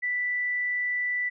sine tone, 1975.5 Hz, B6, in tune, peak -25 dBFS, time 0.02-1.3 s, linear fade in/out 20 ms, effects none

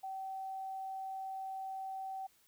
sine tone, 768 Hz, G5, 36 cents flat, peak -39 dBFS, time 0.03-2.27 s, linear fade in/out 10 ms, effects white hiss -69 dBFS RMS until 2.47 s

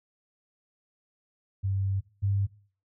sine tone pair in turn, 97.3 / 99.34 Hz, G2 / G2, -12 / +24 cents, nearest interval unison, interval 36 cents, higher second, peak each -25 / -23 dBFS, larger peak second, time 1.63-2.01 / 2.22-2.47 s, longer first, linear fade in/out 20 ms, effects noise-tail reverb RT60 0.4 s tail -18 dB re dry

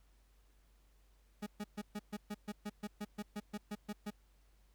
40% pulse tone bursts, 208 Hz, G#3, 3 cents sharp, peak -38 dBFS, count 16, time 1.42-4.106 s, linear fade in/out 10 ms, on 46 ms, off 130 ms, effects added 49 Hz sine -65 dBFS peak until 4.74 s + pink hiss -75 dBFS RMS until 4.74 s

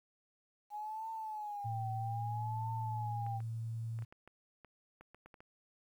sine tone with vibrato, 829 Hz, G#5, 3 cents flat, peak -39 dBFS, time 0.7-3.41 s, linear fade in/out 50 ms, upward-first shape triangle, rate 0.62 Hz, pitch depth 140 cents each way
sine tone with pitch glide, 112.4 to 113.9 Hz, A2 to A#2, +37 to -40 cents, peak -37 dBFS, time 1.64-4.05 s, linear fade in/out 20 ms, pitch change +23 cents, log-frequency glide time 2.11-3.82 s
clicks, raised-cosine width 0.5 ms, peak -40 dBFS, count 12, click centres 3.265 / 3.404 / 3.989 / 4.023 / 4.125 / 4.276 / 4.647 / 5.01 / 5.146 / 5.26 / 5.342 / 5.405 s
effects 11-bit

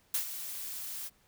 blue noise with ADSR envelope, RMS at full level -29 dBFS, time 0.14-1.1 s, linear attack 4 ms, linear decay 100 ms, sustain -11 dB, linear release 36 ms, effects pink hiss -67 dBFS RMS until 1.27 s

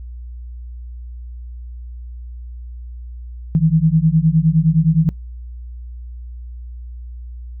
sine beating tone pair, 155.56 / 165.26 Hz, D#3 / E3, 0 / +5 cents, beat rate 9.7 Hz, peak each -14 dBFS, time 3.55-5.09 s, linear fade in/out 0 ms, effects noise-tail reverb RT60 0.2 s tail -25 dB re dry + added 60 Hz sine -29 dBFS peak until 7.6 s

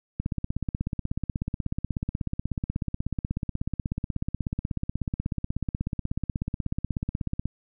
click train, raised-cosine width 5 ms, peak -15 dBFS, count 120, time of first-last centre 0.2-7.456 s, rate 16.4 Hz, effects none

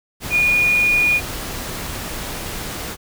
sine tone in noise, 2444 Hz, D#7, 32 cents flat, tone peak -13 dBFS, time 0.3-1.21 s, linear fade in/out 50 ms, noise pink, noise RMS -28 dBFS, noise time 0.2-2.97 s, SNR +12 dB, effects none

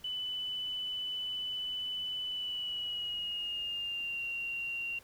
sine tone with pitch glide, 2995 to 2762 Hz, F#7 to F7, +20 to -20 cents, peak -34 dBFS, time 0.04-4.99 s, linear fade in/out 5 ms, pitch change -140 cents, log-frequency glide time 2.28-4.23 s, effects pink hiss -59 dBFS RMS until 5.03 s

